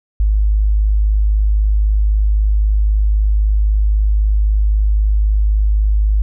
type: tone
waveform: sine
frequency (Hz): 51.91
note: G#1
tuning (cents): 0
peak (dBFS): -10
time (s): 0.2-6.22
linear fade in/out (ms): 0
effects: none